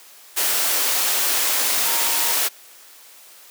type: tone in noise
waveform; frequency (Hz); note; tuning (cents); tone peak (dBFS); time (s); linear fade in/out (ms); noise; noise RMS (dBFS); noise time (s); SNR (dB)
sine; 928; A#5; -8; -31; 1.85-2.34; 20; white; -20; 0.36-2.49; -14
effects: white hiss -46 dBFS RMS until 3.5 s + high-pass 400 Hz 12 dB/octave